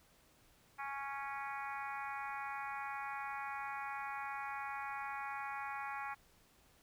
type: harmonic tone with a mistuned harmonic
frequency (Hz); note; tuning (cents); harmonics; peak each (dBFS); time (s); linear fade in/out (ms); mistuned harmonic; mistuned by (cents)
277.2; C#4; 0; 3 / 4 / 5 / 6 / 7 / 8 / 9; -44 / -46 / -48 / -50 / -51 / -52 / -53; 0.78-6.15; 20; 9; -28
effects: pink hiss -68 dBFS RMS until 6.82 s